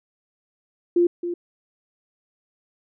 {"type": "tone with echo", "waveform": "sine", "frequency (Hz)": 347.9, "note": "F4", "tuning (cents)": -7, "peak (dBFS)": -14, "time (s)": [0.96, 1.07], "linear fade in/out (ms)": 5, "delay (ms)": 270, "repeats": 1, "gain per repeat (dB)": -10, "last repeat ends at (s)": 1.34, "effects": []}